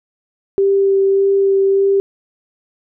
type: tone with vibrato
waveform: sine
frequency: 392 Hz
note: G4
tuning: in tune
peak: -10 dBFS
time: 0.58-2 s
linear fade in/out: 0 ms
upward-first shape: sine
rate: 1.7 Hz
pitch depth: 10 cents each way
effects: none